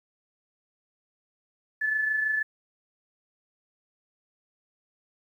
sine tone pair together, 1733.8 / 1760 Hz, A6 / A6, -26 / 0 cents, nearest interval unison, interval 26 cents, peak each -24 / -35 dBFS, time 1.81-2.43 s, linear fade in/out 10 ms, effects 10-bit

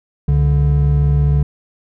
triangle tone pair together, 68.4 / 144.31 Hz, C#2 / D3, -23 / -30 cents, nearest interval octave + minor second, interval 1293 cents, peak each -12 / -11 dBFS, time 0.28-1.43 s, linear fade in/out 5 ms, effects none

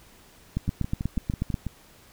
two click trains, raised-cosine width 5 ms, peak -13 / -17 dBFS, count 9 / 7, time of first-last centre 0.57-1.542 / 0.68-1.667 s, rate 8.23 / 6.08 Hz, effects pink hiss -54 dBFS RMS until 2.12 s

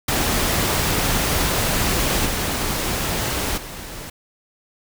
pink noise with level steps, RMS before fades -20 / -23 / -34 dBFS, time 0.08-4.1 s, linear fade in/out 5 ms, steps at 2.25 / 3.57 s, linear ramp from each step 10 ms, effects none

